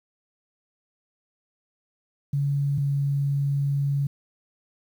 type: tone pair in turn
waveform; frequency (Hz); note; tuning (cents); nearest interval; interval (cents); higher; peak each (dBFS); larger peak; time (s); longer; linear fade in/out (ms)
sine; 141.4 / 140.63; C#3 / C#3; +35 / +25; unison; 10; first; -21; neither; 2.33-2.78 / 2.78-4.07; second; 5
effects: 9-bit